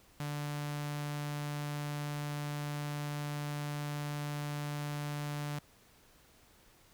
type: tone with notch filter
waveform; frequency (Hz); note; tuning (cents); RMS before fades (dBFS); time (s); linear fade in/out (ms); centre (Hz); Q
sawtooth; 146.83; D3; 0; -38; 0.2-5.59; 2; 380; 1.5
effects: pink hiss -63 dBFS RMS until 6.93 s